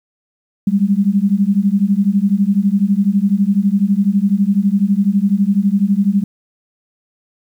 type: beating tone pair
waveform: sine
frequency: 193.5 / 205.5 Hz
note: G3 / G#3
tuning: -22 / -18 cents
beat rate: 12 Hz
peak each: -14 dBFS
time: 0.67-6.24 s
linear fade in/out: 5 ms
effects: 8-bit